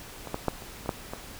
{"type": "clicks", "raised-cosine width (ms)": 1, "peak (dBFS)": [-23, -15, -10, -29, -24, -12, -20], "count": 7, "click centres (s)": [0.273, 0.344, 0.483, 0.622, 0.86, 0.892, 1.135], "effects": ["pink hiss -44 dBFS RMS until 1.39 s"]}